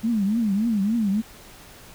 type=tone with vibrato; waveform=sine; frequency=213.7 Hz; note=G#3; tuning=50 cents sharp; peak=-19 dBFS; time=0.03-1.22 s; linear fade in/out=20 ms; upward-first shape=triangle; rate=3.5 Hz; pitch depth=210 cents each way; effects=pink hiss -46 dBFS RMS until 1.94 s